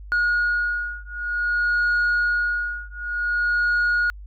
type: beating tone pair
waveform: sine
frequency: 1442 / 1442.54 Hz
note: F#6 / F#6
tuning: -45 / -44 cents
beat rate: 0.54 Hz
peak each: -21 dBFS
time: 0.12-4.1 s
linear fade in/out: 0 ms
effects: tanh soft clip ceiling -16 dBFS + added 50 Hz sine -36 dBFS peak until 4.26 s